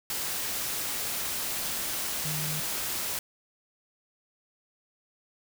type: tone in noise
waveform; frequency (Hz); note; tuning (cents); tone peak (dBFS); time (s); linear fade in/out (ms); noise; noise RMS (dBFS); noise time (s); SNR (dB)
sine; 153.1; D#3; -28; -34; 2.25-2.6; 2; white; -32; 0.1-3.19; -5
effects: none